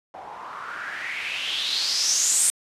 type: noise with low-pass filter sweep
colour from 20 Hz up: blue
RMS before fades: -26 dBFS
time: 0.14-2.5 s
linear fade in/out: 0 ms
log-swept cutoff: 750 to 8900 Hz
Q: 5.1
effects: resampled to 32000 Hz